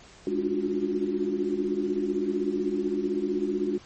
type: tone cluster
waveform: sine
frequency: 206.4 / 291.1 / 301.5 / 351.7 / 367.5 Hz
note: G#3 / D4 / D4 / F4 / F#4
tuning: -10 / -15 / +46 / +12 / -12 cents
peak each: -33 / -31 / -35 / -30 / -29 dBFS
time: 0.27-3.78 s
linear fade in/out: 2 ms
effects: pink hiss -51 dBFS RMS until 3.85 s + MP3 32 kbps